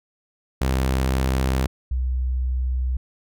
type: tone pair in turn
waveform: sawtooth / sine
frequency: 65.41 / 63.33 Hz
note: C2 / B1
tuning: 0 / +44 cents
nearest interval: minor second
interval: 56 cents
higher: first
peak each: -15 / -20 dBFS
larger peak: first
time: 0.61-1.67 / 1.91-2.97 s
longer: neither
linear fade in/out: 5 ms
effects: none